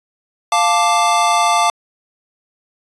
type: chord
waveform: square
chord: D minor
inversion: first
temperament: equal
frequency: 698.5 / 880 / 1174.7 Hz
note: F5 / A5 / D6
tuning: 0 / 0 / 0 cents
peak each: -17 dBFS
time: 0.52-1.7 s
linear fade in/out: 2 ms
effects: resampled to 24000 Hz